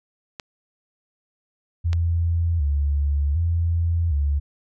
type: clicks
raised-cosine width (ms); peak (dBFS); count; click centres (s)
0.2; -15; 2; 0.398 / 1.931
type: tone with vibrato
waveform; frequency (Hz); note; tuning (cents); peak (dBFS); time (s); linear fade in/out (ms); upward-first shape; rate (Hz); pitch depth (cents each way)
sine; 77.78; D#2; 0; -18; 1.84-4.4; 20; square; 0.66; 140
effects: none